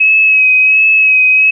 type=tone with vibrato; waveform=sine; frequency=2557 Hz; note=D#7; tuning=47 cents sharp; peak=-5 dBFS; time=0-1.51 s; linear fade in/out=10 ms; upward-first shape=sine; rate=1.4 Hz; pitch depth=27 cents each way; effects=none